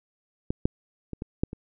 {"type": "clicks", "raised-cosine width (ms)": 3, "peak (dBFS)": [-13, -8, -21, -20, -10, -23], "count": 6, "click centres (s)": [0.505, 0.655, 1.133, 1.221, 1.435, 1.531], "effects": []}